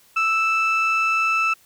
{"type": "tone pair together", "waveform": "sine", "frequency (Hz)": [1318.5, 2637], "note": ["E6", "E7"], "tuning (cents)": [0, 0], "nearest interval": "octave", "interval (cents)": 1200, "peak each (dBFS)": -18, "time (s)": [0.16, 1.54], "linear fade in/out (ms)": 10, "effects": ["tanh soft clip ceiling -14 dBFS", "white hiss -55 dBFS RMS until 1.65 s"]}